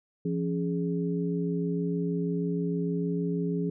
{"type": "tone cluster", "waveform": "sine", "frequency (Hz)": [171.4, 277.8, 416.9], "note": ["F3", "C#4", "G#4"], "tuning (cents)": [-32, 4, 7], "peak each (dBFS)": [-28, -33, -33], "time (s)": [0.25, 3.7], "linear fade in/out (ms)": 5, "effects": []}